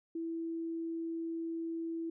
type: tone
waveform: sine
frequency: 330 Hz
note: E4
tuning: 2 cents sharp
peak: -35 dBFS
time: 0.15-2.1 s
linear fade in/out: 5 ms
effects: none